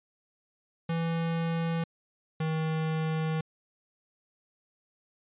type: tone pair in turn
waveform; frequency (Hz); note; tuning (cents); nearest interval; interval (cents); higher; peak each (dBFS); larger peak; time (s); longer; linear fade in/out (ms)
square; 165.8 / 158.62; E3 / D#3; +10 / +34; minor second; 76; first; -28 / -28; neither; 0.89-1.84 / 2.4-3.41; second; 5
effects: resampled to 8000 Hz